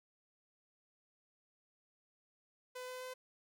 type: tone with pitch steps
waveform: sawtooth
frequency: 504 / 507.2 / 510.4 Hz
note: B4 / B4 / C5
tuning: +35 / +46 / -43 cents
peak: -40 dBFS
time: 2.75-3.14 s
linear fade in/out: 10 ms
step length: 130 ms
effects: none